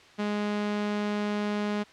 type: tone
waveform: sawtooth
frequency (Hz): 207.7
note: G#3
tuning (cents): 0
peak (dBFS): -23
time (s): 0.18-1.84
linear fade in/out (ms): 20
effects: white hiss -53 dBFS RMS until 1.92 s + low-pass 4000 Hz 12 dB/octave